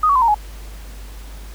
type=tone with pitch steps; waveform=sine; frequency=1244.5 / 1128.1 / 1022.6 / 927 / 840.3 Hz; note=D#6 / C#6 / C6 / A#5 / G#5; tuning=0 / +30 / -40 / -10 / +20 cents; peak=-11 dBFS; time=0.03-0.345 s; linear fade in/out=5 ms; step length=63 ms; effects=added 50 Hz sine -32 dBFS peak until 1.54 s + pink hiss -43 dBFS RMS until 1.54 s